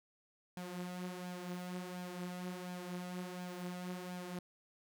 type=tone with flanger; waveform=sawtooth; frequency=179.9 Hz; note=F#3; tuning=48 cents flat; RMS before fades=-44 dBFS; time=0.57-4.39 s; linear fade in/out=2 ms; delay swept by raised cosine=1.2 to 7.1 ms; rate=1.4 Hz; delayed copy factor=+0.55; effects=none